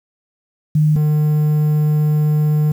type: tone pair in turn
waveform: sine / triangle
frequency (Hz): 152.7 / 151.3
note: D#3 / D#3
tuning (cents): -32 / -48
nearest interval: unison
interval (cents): 16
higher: first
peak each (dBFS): -10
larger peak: neither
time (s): 0.75-0.96 / 0.96-2.72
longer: second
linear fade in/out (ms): 5
effects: 7-bit